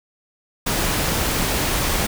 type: noise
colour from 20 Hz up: pink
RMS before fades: -21 dBFS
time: 0.66-2.07 s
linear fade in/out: 10 ms
effects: none